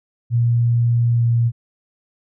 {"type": "tone with pitch glide", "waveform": "sine", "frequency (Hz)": [118.4, 117.51], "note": ["A#2", "A#2"], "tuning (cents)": [27, 14], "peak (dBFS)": -13, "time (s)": [0.3, 1.52], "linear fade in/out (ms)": 50, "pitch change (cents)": -13, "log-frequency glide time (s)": [1.14, 1.23], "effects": []}